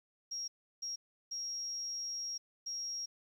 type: tone bursts at uneven times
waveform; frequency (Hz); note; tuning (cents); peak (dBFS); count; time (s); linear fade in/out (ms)
sine; 5600; F8; +4; -37; 4; 0.31-0.48 / 0.82-0.96 / 1.31-2.38 / 2.66-3.06; 10
effects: 11-bit